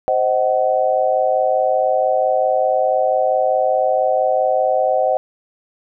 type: chord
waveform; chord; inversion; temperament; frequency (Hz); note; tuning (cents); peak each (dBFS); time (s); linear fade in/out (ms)
sine; C diminished; none; just; 523.3 / 627.9 / 753.5; C5 / Eb5 / Gb5; 0 / +16 / +31; -18; 0.08-5.17; 0
effects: none